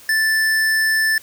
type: tone with hard clipping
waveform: sine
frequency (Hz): 1760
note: A6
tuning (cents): 0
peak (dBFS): -16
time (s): 0.09-1.18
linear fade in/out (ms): 2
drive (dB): 17
effects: white hiss -44 dBFS RMS until 1.22 s